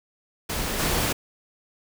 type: noise with level steps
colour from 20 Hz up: pink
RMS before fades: -28 / -24 dBFS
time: 0.49-1.13 s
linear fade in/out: 10 ms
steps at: 0.78 s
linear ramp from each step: 10 ms
effects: none